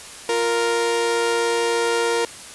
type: tone pair together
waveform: sawtooth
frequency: 349.2 / 466.1 Hz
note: F4 / A#4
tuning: 0 / 0 cents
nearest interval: perfect fourth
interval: 500 cents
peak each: -23 / -15 dBFS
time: 0.29-2.25 s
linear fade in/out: 2 ms
effects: white hiss -38 dBFS RMS until 2.54 s + resampled to 24000 Hz